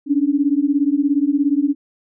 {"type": "beating tone pair", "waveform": "sine", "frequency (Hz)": [277.2, 294.2], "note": ["C#4", "D4"], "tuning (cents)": [0, 3], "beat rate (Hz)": 17, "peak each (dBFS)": [-17, -17], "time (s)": [0.06, 1.75], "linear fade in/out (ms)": 50, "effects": []}